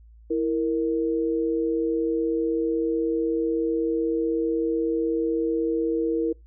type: tone pair together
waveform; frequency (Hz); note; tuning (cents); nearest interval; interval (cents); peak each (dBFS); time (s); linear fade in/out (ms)
sine; 328.6 / 464.7; E4 / A#4; -5 / -5; tritone; 600; -24; 0.3-6.33; 10
effects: noise-tail reverb RT60 0.2 s tail -25 dB re dry + added 56 Hz sine -47 dBFS peak until 6.46 s